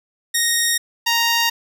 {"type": "tone pair in turn", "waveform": "10% pulse", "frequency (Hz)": [1864.7, 932.4], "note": ["A#6", "A#5"], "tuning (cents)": [0, 0], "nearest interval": "octave", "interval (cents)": 1200, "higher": "first", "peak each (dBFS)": -7, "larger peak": "neither", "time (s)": [[0.34, 0.78], [1.06, 1.5]], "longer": "neither", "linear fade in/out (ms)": 10, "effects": []}